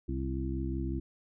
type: harmonic tone with a mistuned harmonic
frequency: 65.41 Hz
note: C2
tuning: in tune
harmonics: 1 / 2 / 3 / 4 / 5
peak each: -34 / -38 / -42 / -39 / -38 dBFS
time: 0.08-1 s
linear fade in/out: 10 ms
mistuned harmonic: 5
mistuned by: +37 cents
effects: none